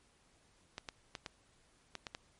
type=clicks; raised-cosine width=0.2 ms; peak=-24 dBFS; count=7; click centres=0.781 / 0.888 / 1.152 / 1.262 / 1.953 / 2.068 / 2.149 s; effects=pink hiss -69 dBFS RMS until 2.39 s + MP3 48 kbps